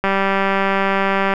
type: click train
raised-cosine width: 0.5 ms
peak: -3 dBFS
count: 254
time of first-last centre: 0.04-1.337 s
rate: 195 Hz
effects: none